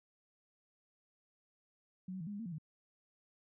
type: tone with pitch steps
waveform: sine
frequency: 184.9 / 188.3 / 161.1 / 206.1 / 202.6 / 228.6 / 175 / 154.9 Hz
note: F#3 / F#3 / E3 / G#3 / G#3 / A#3 / F3 / D#3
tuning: -1 / +31 / -39 / -13 / -43 / -34 / +4 / -7 cents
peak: -40 dBFS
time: 2.08-2.584 s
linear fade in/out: 5 ms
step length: 63 ms
effects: none